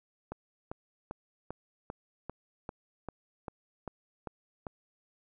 click train, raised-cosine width 1 ms, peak -24 dBFS, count 12, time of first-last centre 0.32-4.668 s, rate 2.53 Hz, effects none

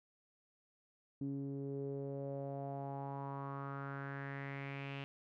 sawtooth tone with low-pass filter sweep, 138.59 Hz, C#3, in tune, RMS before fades -43 dBFS, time 1.21-5.04 s, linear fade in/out 0 ms, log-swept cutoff 290 to 2800 Hz, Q 4.6, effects none

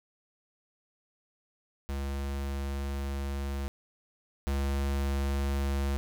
square tone pair in turn, 69.3 / 69.3 Hz, C#2 / C#2, 0 / 0 cents, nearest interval unison, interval 0 cents, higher neither, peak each -32 / -28 dBFS, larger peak second, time 1.89-3.68 / 4.47-5.97 s, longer first, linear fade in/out 0 ms, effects none

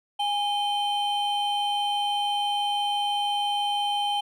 triangle tone pair together, 822 / 3103 Hz, G#5 / G7, -18 / -18 cents, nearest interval octave + major seventh, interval 2300 cents, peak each -23 / -27 dBFS, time 0.19-4.21 s, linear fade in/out 10 ms, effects none

